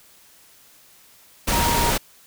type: tone in noise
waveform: sine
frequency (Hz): 940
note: A#5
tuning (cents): +14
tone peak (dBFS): -22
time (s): 1.52-1.91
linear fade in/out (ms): 10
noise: pink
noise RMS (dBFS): -21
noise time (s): 1.47-1.98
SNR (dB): -4
effects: white hiss -52 dBFS RMS until 2.26 s